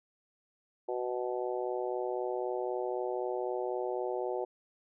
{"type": "harmonic tone", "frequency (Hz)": 123.9, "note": "B2", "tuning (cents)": 6, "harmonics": [3, 4, 5, 6, 7], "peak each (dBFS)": [-35, -37, -39, -41, -42], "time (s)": [0.88, 4.45], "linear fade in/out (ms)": 10, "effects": []}